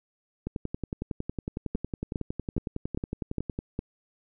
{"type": "two click trains", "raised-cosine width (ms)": 3, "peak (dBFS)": [-18, -16], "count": [35, 6], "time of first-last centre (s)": [[0.47, 3.589], [1.75, 3.791]], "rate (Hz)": [10.9, 2.45], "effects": []}